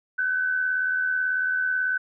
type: tone pair together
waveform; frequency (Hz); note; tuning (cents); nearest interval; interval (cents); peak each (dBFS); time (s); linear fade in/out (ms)
sine; 1511.8 / 1590; F#6 / G6; +37 / +24; minor second; 87; -22 / -33; 0.18-1.98; 10
effects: none